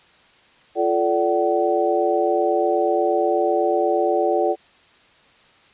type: tone cluster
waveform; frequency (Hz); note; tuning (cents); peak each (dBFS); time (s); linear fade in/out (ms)
sine; 346.7 / 434.9 / 584 / 757; F4 / A4 / D5 / F#5; -13 / -20 / -10 / +39; -22; 0.75-4.56; 50
effects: white hiss -53 dBFS RMS until 5.73 s + resampled to 8000 Hz